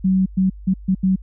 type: tone bursts at uneven times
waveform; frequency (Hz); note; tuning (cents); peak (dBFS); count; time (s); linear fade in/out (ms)
sine; 188.5; F#3; +32; -13; 5; 0.04-0.26 / 0.37-0.5 / 0.67-0.74 / 0.88-0.95 / 1.03-1.16; 10
effects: added 50 Hz sine -34 dBFS peak until 1.22 s